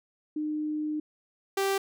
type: tone pair in turn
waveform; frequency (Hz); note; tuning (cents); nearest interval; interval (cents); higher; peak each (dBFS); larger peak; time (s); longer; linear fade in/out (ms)
sine / sawtooth; 304.2 / 391.1; D#4 / G4; -39 / -4; major third; 435; second; -28 / -21; second; 0.36-1 / 1.57-1.78; first; 5
effects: none